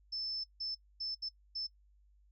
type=tone bursts at uneven times; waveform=sine; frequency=5274 Hz; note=E8; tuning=in tune; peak=-36 dBFS; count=5; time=0.12-0.44 / 0.6-0.75 / 1-1.15 / 1.22-1.29 / 1.55-1.67 s; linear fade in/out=10 ms; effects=noise-tail reverb RT60 0.1 s tail -20 dB re dry + added 50 Hz sine -63 dBFS peak until 2.31 s